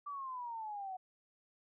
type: exponential sweep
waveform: sine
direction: down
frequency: 1173 to 737 Hz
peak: -40 dBFS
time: 0.06-0.97 s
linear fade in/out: 10 ms
effects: none

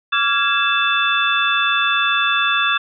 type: tone cluster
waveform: sine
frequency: 1155 / 1380 / 1655 / 2642 / 3509 Hz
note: D6 / F6 / G#6 / E7 / A7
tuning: -29 / -21 / -6 / +3 / -5 cents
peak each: -21 dBFS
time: 0.12-2.78 s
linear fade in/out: 10 ms
effects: none

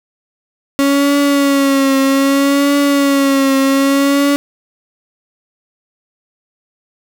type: tone with vibrato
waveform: 35% pulse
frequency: 277.2 Hz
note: C#4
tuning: in tune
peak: -8 dBFS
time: 0.79-4.36 s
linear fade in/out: 0 ms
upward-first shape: triangle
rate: 0.63 Hz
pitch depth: 49 cents each way
effects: none

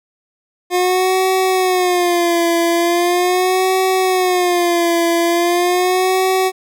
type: tone with vibrato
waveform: 25% pulse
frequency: 357 Hz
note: F4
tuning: 38 cents sharp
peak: -9 dBFS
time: 0.7-6.52 s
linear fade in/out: 50 ms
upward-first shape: sine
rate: 0.4 Hz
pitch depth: 93 cents each way
effects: none

